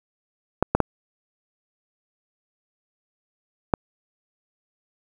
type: clicks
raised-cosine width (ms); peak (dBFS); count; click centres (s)
1; -3; 4; 0.626 / 0.75 / 0.803 / 3.738
effects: 7-bit